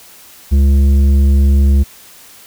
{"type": "tone with tanh clipping", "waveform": "sine", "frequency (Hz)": 69.3, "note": "C#2", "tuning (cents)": 0, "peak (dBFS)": -8, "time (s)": [0.51, 1.84], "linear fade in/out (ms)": 20, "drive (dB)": 9, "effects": ["white hiss -40 dBFS RMS until 2.46 s"]}